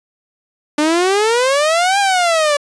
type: exponential two-way sweep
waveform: sawtooth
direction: up then down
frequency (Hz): 293.7 to 814 to 570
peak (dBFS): -8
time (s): 0.78-2.57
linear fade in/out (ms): 5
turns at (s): 1.99
effects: resampled to 22050 Hz